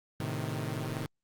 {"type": "chord", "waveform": "sawtooth", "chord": "A diminished", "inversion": "none", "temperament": "equal", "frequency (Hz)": [110, 130.81, 155.56], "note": ["A2", "C3", "Eb3"], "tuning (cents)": [0, 0, 0], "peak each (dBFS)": -33, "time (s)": [0.2, 1.06], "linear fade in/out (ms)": 0, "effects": ["Opus 48 kbps"]}